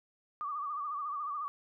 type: tone with vibrato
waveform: sine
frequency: 1174.7 Hz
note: D6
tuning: in tune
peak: -34 dBFS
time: 0.41-1.48 s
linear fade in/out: 0 ms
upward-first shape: sine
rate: 14 Hz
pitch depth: 84 cents each way
effects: none